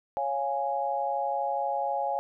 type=chord; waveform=sine; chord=Db major; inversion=none; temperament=equal; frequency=554.4 / 698.5 / 830.6 Hz; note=Db5 / F5 / Ab5; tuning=0 / 0 / 0 cents; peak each=-32 / -32 / -29 dBFS; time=0.17-2.19 s; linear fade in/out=0 ms; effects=none